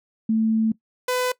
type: tone pair in turn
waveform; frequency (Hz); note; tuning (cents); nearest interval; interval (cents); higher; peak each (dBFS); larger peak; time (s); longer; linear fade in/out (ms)
sine / sawtooth; 221.5 / 501.6; A3 / B4; +12 / +27; octave + major second; 1415; second; -17; neither; 0.29-0.72 / 1.08-1.32; first; 5
effects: noise-tail reverb RT60 0.1 s tail -19 dB re dry